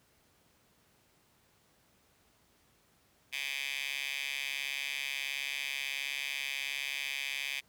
10% pulse tone with high-pass filter, 138.59 Hz, C#3, in tune, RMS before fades -37 dBFS, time 3.32-7.61 s, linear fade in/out 20 ms, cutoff 2600 Hz, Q 7.3, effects pink hiss -68 dBFS RMS until 7.68 s + high-pass 60 Hz 12 dB/octave

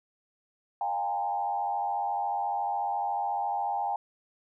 sine tone with frequency modulation, 810 Hz, G#5, 43 cents flat, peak -27 dBFS, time 0.81-3.96 s, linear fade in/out 2 ms, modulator 94.1 Hz, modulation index 1, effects none

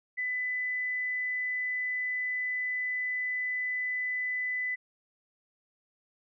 sine tone, 2000 Hz, B6, 21 cents sharp, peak -29 dBFS, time 0.17-4.76 s, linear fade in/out 20 ms, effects none

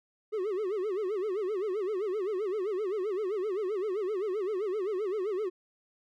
triangle tone with vibrato, 398.4 Hz, G4, 28 cents sharp, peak -27 dBFS, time 0.32-5.5 s, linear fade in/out 20 ms, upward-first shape sine, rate 7.7 Hz, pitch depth 180 cents each way, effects none

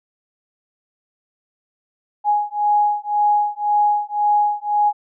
sine beating tone pair, 830.6 / 832.5 Hz, G#5 / G#5, 0 / +4 cents, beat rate 1.9 Hz, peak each -18 dBFS, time 2.24-4.93 s, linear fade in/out 50 ms, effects none

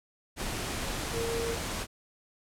sine tone in noise, 461.8 Hz, A#4, 16 cents flat, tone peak -31 dBFS, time 1.12-1.57 s, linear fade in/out 50 ms, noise pink, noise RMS -34 dBFS, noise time 0.36-1.87 s, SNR 0 dB, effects low-pass 11000 Hz 12 dB/octave

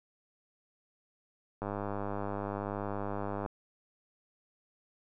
click train, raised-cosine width 1 ms, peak -22 dBFS, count 187, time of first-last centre 1.62-3.462 s, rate 101 Hz, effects none

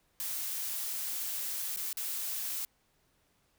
blue noise with dropouts, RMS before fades -36 dBFS, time 0.2-2.65 s, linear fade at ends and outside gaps 0 ms, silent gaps 1.761-1.772 / 1.929-1.971 s, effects pink hiss -72 dBFS RMS until 3.58 s

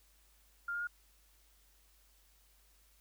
sine tone with pitch steps, 1400 / 1413.8 / 1427.8 Hz, F6 / F6 / F6, +4 / +21 / +38 cents, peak -35 dBFS, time 0.68-0.872 s, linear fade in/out 5 ms, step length 64 ms, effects added 50 Hz sine -67 dBFS peak until 3 s + white hiss -69 dBFS RMS until 3 s

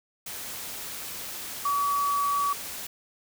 sine tone in noise, 1139 Hz, C#6, 47 cents sharp, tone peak -23 dBFS, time 1.65-2.53 s, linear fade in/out 5 ms, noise white, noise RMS -37 dBFS, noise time 0.26-2.87 s, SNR +11 dB, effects none

